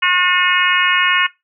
harmonic tone, 360.9 Hz, F#4, 43 cents flat, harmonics 3 / 4 / 5 / 6 / 7 / 8, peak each -19 / -19 / -19 / -19 / -19 / -19 dBFS, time 0.02-1.27 s, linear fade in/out 10 ms, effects noise-tail reverb RT60 0.2 s tail -19 dB re dry

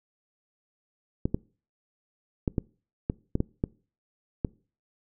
clicks, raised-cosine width 3 ms, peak -12 dBFS, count 9, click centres 1.255 / 1.345 / 2.478 / 2.582 / 3.099 / 3.354 / 3.404 / 3.639 / 4.448 s, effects noise-tail reverb RT60 0.4 s tail -24 dB re dry

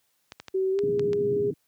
clicks, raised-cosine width 0.2 ms, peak -21 dBFS, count 6, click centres 0.321 / 0.4 / 0.483 / 0.79 / 0.995 / 1.132 s
sine tone with pitch glide, 380 to 409.6 Hz, F#4 to G#4, +46 to -24 cents, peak -22 dBFS, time 0.54-1.51 s, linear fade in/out 10 ms, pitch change +130 cents, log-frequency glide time 0.72-0.83 s
pink band-pass noise, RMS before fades -35 dBFS, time 0.83-1.54 s, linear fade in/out 5 ms, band 110 to 330 Hz, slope 48 dB/octave
effects white hiss -71 dBFS RMS until 1.67 s + high-pass 60 Hz 12 dB/octave

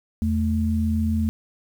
sine tone pair together, 82.41 / 219.9 Hz, E2 / A3, 0 / -1 cents, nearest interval octave + perfect fourth, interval 1699 cents, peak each -22 dBFS, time 0.22-1.29 s, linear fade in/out 0 ms, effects 8-bit

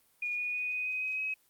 sine tone with pitch steps, 2442 / 2459 / 2476 / 2493 / 2511 / 2528 / 2546 Hz, D#7 / D#7 / D#7 / D#7 / D#7 / D#7 / D#7, -33 / -21 / -9 / +3 / +15 / +27 / +39 cents, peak -31 dBFS, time 0.22-1.34 s, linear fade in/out 5 ms, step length 160 ms, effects white hiss -68 dBFS RMS until 1.49 s + Opus 32 kbps

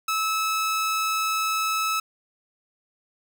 sawtooth tone, 1300 Hz, E6, 24 cents flat, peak -19 dBFS, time 0.08-2 s, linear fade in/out 5 ms, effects none

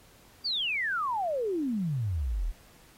sine exponential sweep, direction down, 4810 to 35.55 Hz, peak -27 dBFS, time 0.44-2.52 s, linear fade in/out 20 ms, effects pink hiss -58 dBFS RMS until 2.97 s + AAC 48 kbps

